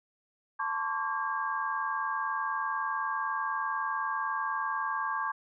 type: tone cluster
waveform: sine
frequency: 885 / 1056 / 1136 / 1613 Hz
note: A5 / C6 / C#6 / G6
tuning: +10 / +16 / +42 / +49 cents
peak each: -36 / -36 / -33 / -35 dBFS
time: 0.59-5.32 s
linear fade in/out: 10 ms
effects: none